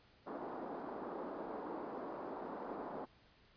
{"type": "band-pass noise", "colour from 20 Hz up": "pink", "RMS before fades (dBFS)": -45, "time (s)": [0.26, 3.06], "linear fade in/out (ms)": 20, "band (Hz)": [250, 1100], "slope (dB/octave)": 24, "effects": ["pink hiss -67 dBFS RMS until 3.56 s", "resampled to 11025 Hz"]}